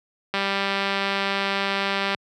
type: click train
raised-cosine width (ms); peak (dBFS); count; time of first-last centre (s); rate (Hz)
0.3; -8; 357; 0.34-2.147; 197
effects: high-pass 100 Hz 12 dB/octave